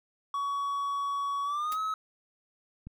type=tone with pitch glide; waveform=triangle; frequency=1125 to 1284.8 Hz; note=C#6 to E6; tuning=+25 to -45 cents; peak=-27 dBFS; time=0.34-1.94 s; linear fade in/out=2 ms; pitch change=+230 cents; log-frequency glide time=1.44-1.79 s
type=noise with exponential decay; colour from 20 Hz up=white; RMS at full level=-37 dBFS; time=1.72-1.79 s; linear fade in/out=0 ms; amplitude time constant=15 ms
type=click; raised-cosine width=5 ms; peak=-30 dBFS; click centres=2.87 s
effects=none